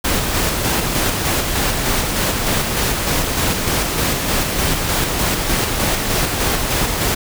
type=noise with tremolo; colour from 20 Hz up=pink; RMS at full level=-17 dBFS; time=0.04-7.15 s; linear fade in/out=10 ms; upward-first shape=square; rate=3.3 Hz; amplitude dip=30%; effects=none